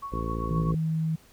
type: tone with tremolo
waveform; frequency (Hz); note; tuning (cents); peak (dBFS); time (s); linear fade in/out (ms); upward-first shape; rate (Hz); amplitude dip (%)
sine; 1111; C#6; +4; -31; 0.02-0.72; 10; triangle; 7.7; 75
type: harmonic tone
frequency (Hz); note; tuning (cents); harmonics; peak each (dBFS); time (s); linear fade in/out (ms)
56.3; A1; +40; 1 / 2 / 3 / 4 / 5 / 6 / 7 / 8 / 9; -32 / -35 / -37 / -38 / -39 / -40 / -40 / -41 / -42; 0.12-0.75; 5
type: tone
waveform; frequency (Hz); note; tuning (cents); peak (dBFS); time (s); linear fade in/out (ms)
sine; 159.8; D#3; +47; -24; 0.5-1.16; 10
effects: pink hiss -57 dBFS RMS until 1.32 s